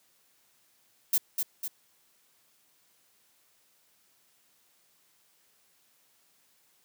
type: noise with echo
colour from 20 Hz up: violet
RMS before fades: -24 dBFS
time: 1.13-1.18 s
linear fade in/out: 5 ms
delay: 250 ms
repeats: 2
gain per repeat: -5 dB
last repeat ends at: 1.68 s
effects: white hiss -67 dBFS RMS until 6.84 s + high-pass 100 Hz 12 dB/octave